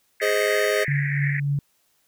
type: band-pass noise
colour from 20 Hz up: pink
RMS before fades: -29 dBFS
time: 0.2-1.4 s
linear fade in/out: 5 ms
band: 1700 to 2200 Hz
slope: 96 dB/octave
type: chord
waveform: square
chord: Ab major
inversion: none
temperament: just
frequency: 415.3 / 519.1 / 623 Hz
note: Ab4 / C5 / Eb5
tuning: 0 / -14 / +2 cents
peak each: -24 / -27 / -25 dBFS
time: 0.21-0.85 s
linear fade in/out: 20 ms
type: tone with tremolo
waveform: sine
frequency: 142.3 Hz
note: C#3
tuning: 46 cents sharp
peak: -19 dBFS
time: 0.88-1.59 s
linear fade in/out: 2 ms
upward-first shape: triangle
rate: 3.5 Hz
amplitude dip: 45%
effects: white hiss -66 dBFS RMS until 2.07 s